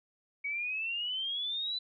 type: exponential sweep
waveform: sine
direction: up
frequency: 2240 to 4020 Hz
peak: -32 dBFS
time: 0.44-1.79 s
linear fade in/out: 10 ms
effects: none